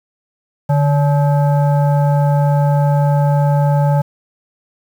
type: tone with frequency modulation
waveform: sine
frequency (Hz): 146.1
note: D3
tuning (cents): -9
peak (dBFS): -10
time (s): 0.69-4.02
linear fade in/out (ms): 10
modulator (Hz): 716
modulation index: 0.63
effects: 7-bit